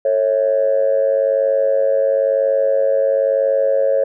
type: tone with amplitude modulation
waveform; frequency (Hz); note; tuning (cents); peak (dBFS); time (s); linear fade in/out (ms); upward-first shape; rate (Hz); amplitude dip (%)
sine; 548; C#5; -20; -8; 0.05-4.04; 5; sine; 101; 85
effects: tanh soft clip ceiling -6 dBFS